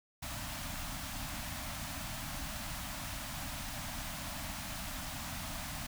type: band-stop noise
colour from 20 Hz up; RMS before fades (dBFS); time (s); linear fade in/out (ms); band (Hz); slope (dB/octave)
pink; -41; 0.22-5.87; 10; 300 to 580; 96
effects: none